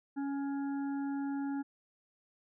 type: harmonic tone with a mistuned harmonic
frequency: 278.6 Hz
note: C#4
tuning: 9 cents sharp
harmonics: 1 / 3 / 5 / 6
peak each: -33 / -45 / -52 / -55 dBFS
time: 0.16-1.63 s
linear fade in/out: 20 ms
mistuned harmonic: 5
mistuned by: +16 cents
effects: none